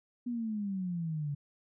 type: exponential sweep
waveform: sine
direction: down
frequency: 246.9 to 141.1 Hz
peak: -32 dBFS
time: 0.26-1.35 s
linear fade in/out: 10 ms
effects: none